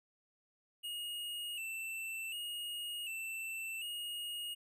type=tone with vibrato; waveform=square; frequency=2768 Hz; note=F7; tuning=16 cents flat; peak=-40 dBFS; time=0.83-4.55 s; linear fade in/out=20 ms; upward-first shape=square; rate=0.67 Hz; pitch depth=62 cents each way; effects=none